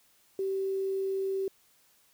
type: tone with quantisation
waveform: sine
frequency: 386.2 Hz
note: G4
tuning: 26 cents flat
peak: -28 dBFS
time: 0.39-1.48 s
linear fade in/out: 2 ms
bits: 9
effects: white hiss -65 dBFS RMS until 2.13 s